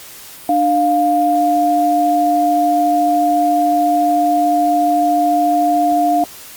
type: tone pair together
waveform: sine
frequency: 297.7 / 703 Hz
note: D4 / F5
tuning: +24 / +11 cents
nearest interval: octave + minor third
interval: 1487 cents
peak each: -17 / -12 dBFS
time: 0.49-6.24 s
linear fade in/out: 2 ms
effects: white hiss -36 dBFS RMS until 6.56 s + Opus 48 kbps